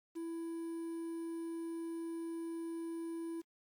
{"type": "tone with quantisation", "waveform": "triangle", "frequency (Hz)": 332, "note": "E4", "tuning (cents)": 12, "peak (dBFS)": -37, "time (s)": [0.15, 3.42], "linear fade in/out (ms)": 20, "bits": 10, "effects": ["AAC 64 kbps"]}